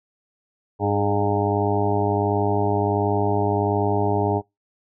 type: harmonic tone with a mistuned harmonic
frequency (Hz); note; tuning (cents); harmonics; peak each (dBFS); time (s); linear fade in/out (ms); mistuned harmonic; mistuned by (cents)
101.4; G#2; -41; 1 / 2 / 3 / 4 / 6 / 7 / 8 / 9; -24 / -30 / -27 / -24 / -30 / -28 / -27 / -29; 0.79-4.42; 50; 4; +33
effects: noise-tail reverb RT60 0.2 s tail -26 dB re dry